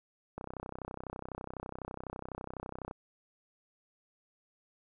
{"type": "click train", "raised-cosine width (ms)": 1, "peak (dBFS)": -26, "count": 82, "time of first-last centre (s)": [0.38, 2.911], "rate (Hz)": 32, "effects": []}